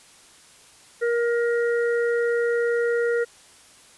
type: harmonic tone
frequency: 471.5 Hz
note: A#4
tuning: 20 cents sharp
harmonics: 1 / 3 / 4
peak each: -20 / -30 / -32 dBFS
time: 1.01-3.25 s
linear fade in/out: 20 ms
effects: white hiss -51 dBFS RMS until 3.97 s + resampled to 24000 Hz